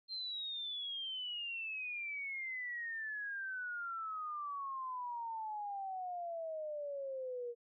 sine exponential sweep, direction down, 4186 to 471.2 Hz, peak -39 dBFS, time 0.08-7.55 s, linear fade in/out 50 ms, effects none

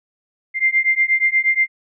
sine beating tone pair, 2093 / 2101.4 Hz, C7 / C7, 0 / +7 cents, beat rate 8.4 Hz, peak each -17 dBFS, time 0.54-1.68 s, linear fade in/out 50 ms, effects none

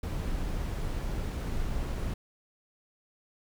brown noise, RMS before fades -32 dBFS, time 0.03-2.14 s, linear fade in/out 5 ms, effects none

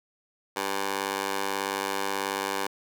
15% pulse tone with high-pass filter, 98.4 Hz, G2, 7 cents sharp, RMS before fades -30 dBFS, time 0.56-2.67 s, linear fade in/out 5 ms, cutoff 620 Hz, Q 1.2, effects none

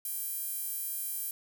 sawtooth tone with high-pass filter, 794 Hz, G5, 22 cents sharp, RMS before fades -36 dBFS, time 0.05-1.31 s, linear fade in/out 2 ms, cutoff 12000 Hz, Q 1.8, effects 10-bit

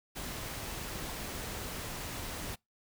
pink noise, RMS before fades -40 dBFS, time 0.15-2.56 s, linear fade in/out 20 ms, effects noise-tail reverb RT60 0.2 s tail -26 dB re dry

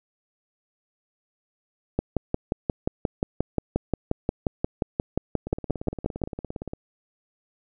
two click trains, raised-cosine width 2 ms, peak -9 / -19 dBFS, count 25 / 23, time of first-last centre 1.99-6.238 / 5.47-6.734 s, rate 5.65 / 17.4 Hz, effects none

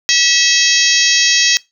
harmonic tone with a mistuned harmonic, 648 Hz, E5, 30 cents flat, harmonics 3 / 4 / 5 / 6 / 7 / 8 / 9 / 10, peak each -18 / -18 / -18 / -18 / -18 / -18 / -18 / -18 dBFS, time 0.09-1.57 s, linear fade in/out 0 ms, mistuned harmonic 9, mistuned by -37 cents, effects noise-tail reverb RT60 0.2 s tail -21 dB re dry

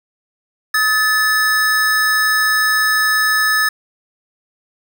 square tone pair together, 1272.2 / 1741 Hz, D#6 / A6, +38 / -19 cents, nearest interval perfect fourth, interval 543 cents, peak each -21 / -14 dBFS, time 0.74-3.69 s, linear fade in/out 5 ms, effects none

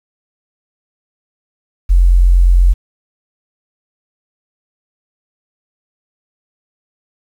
sine tone, 44.3 Hz, F1, 25 cents sharp, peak -5 dBFS, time 1.89-2.74 s, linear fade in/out 20 ms, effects 7-bit

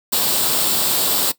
white noise with comb filter, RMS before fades -18 dBFS, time 0.12-1.32 s, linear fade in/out 10 ms, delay 0.24 ms, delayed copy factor +0.55, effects noise-tail reverb RT60 0.1 s tail -17 dB re dry + high-pass 150 Hz 12 dB/octave

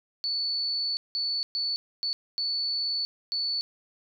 sine tone bursts at uneven times, 4461 Hz, C#8, 10 cents sharp, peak -26 dBFS, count 6, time 0.24-0.97 / 1.15-1.43 / 1.55-1.76 / 2.03-2.13 / 2.38-3.05 / 3.32-3.61 s, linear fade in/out 0 ms, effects none

